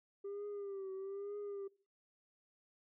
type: tone with vibrato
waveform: sine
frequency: 396.5 Hz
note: G4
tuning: 20 cents sharp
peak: -39 dBFS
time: 0.24-1.68 s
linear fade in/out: 10 ms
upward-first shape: triangle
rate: 1.1 Hz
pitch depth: 75 cents each way
effects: noise-tail reverb RT60 0.4 s tail -23 dB re dry + tanh soft clip ceiling -40 dBFS